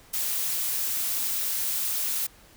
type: noise with amplitude modulation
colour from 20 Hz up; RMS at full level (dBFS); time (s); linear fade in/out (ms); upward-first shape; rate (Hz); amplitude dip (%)
blue; -26; 0.13-2.27; 10; sine; 231; 40
effects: pink hiss -54 dBFS RMS until 2.56 s